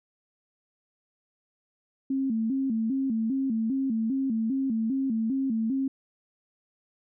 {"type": "tone with vibrato", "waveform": "sine", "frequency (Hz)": 244.9, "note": "B3", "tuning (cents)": -14, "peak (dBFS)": -24, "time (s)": [2.1, 5.88], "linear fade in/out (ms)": 5, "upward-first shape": "square", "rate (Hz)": 2.5, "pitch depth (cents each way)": 160, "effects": []}